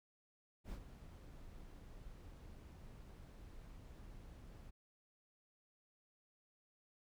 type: noise with ADSR envelope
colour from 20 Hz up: brown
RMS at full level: -45 dBFS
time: 0.64-4.71 s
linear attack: 76 ms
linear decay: 78 ms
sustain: -10 dB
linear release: 20 ms
effects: none